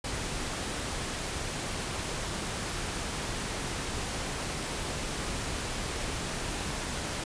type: noise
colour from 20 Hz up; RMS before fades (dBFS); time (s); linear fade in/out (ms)
pink; -34; 0.04-7.24; 5
effects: resampled to 22050 Hz